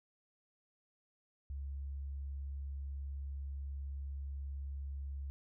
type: tone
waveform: sine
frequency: 69.3 Hz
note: C#2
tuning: in tune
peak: -39 dBFS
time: 1.5-5.3 s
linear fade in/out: 0 ms
effects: none